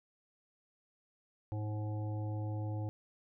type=harmonic tone; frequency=106.3 Hz; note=G#2; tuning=41 cents sharp; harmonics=1 / 3 / 5 / 7 / 8; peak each=-35 / -45 / -49 / -52 / -53 dBFS; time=1.52-2.89 s; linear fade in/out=0 ms; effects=none